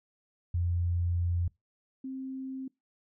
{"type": "tone pair in turn", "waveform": "sine", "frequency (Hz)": [86.9, 263.9], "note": ["F2", "C4"], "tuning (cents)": [-8, 15], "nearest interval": "octave + perfect fifth", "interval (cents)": 1923, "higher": "second", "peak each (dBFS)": [-26, -35], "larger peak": "first", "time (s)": [[0.54, 1.48], [2.04, 2.68]], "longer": "first", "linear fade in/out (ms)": 5, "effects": ["noise-tail reverb RT60 0.2 s tail -24 dB re dry"]}